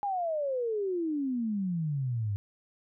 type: exponential sweep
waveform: sine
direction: down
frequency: 830 to 98 Hz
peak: -28 dBFS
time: 0.03-2.36 s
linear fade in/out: 0 ms
effects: none